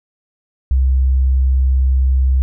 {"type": "tone", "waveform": "sine", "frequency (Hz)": 65.41, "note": "C2", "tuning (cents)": 0, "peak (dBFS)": -10, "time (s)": [0.71, 2.42], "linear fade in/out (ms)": 0, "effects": []}